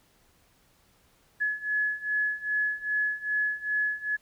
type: beating tone pair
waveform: sine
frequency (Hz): 1700 / 1702.5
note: G#6 / G#6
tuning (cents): +40 / +42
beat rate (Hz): 2.5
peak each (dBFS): -30 / -28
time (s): 1.4-4.17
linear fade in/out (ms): 20
effects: pink hiss -64 dBFS RMS until 4.21 s